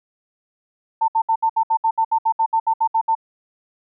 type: tone bursts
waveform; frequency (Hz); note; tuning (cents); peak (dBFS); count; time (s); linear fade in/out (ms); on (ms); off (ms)
sine; 897; A5; +33; -14; 16; 1.01-3.152; 10; 72; 66
effects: none